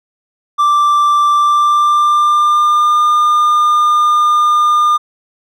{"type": "tone with pitch glide", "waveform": "triangle", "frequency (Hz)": [1174.7, 1207.7], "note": ["D6", "D6"], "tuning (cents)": [0, 48], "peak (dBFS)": -6, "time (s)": [0.58, 4.98], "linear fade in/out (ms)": 20, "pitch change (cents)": 48, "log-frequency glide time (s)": [1.34, 2.99], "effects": []}